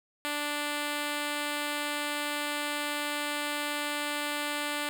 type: tone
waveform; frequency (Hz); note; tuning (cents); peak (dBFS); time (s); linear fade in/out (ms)
5% pulse; 293.7; D4; 0; -19; 0.25-4.89; 0
effects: none